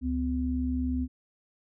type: tone pair together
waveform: sine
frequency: 70.64 / 253.7 Hz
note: C#2 / B3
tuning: +33 / +47 cents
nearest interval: octave + minor seventh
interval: 2214 cents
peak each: -30 / -28 dBFS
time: 0.01-1.08 s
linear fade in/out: 50 ms
effects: none